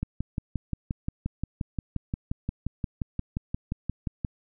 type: click train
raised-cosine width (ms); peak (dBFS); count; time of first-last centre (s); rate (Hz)
5; -16; 25; 0.03-4.248; 5.69
effects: none